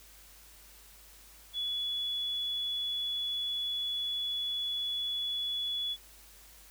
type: tone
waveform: sine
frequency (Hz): 3406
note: G#7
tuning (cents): +43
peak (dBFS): -31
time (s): 1.53-5.97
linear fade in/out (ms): 50
effects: added 50 Hz sine -59 dBFS peak until 6.7 s + white hiss -56 dBFS RMS until 6.7 s